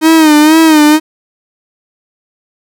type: tone with vibrato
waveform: 45% pulse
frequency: 311.1 Hz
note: D#4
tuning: in tune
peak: -3 dBFS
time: 0.01-1 s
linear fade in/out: 50 ms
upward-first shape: sine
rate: 2.1 Hz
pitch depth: 74 cents each way
effects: none